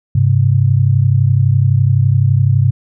sine tone pair together, 101.4 / 133.27 Hz, G#2 / C3, -41 / +32 cents, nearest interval perfect fourth, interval 473 cents, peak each -11 dBFS, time 0.15-2.71 s, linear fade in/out 5 ms, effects none

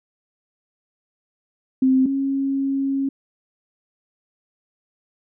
sine tone pair in turn, 261.6 / 272.9 Hz, C4 / C#4, 0 / -27 cents, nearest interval minor second, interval 73 cents, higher second, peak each -13 / -19 dBFS, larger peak first, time 1.82-2.06 / 2.06-3.09 s, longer second, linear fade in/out 5 ms, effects none

